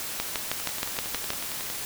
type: two click trains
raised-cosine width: 0.2 ms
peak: -9 / -17 dBFS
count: 8 / 13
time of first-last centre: 0.2-1.304 / 0.6-1.701 s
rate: 6.34 / 10.9 Hz
effects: white hiss -34 dBFS RMS until 1.85 s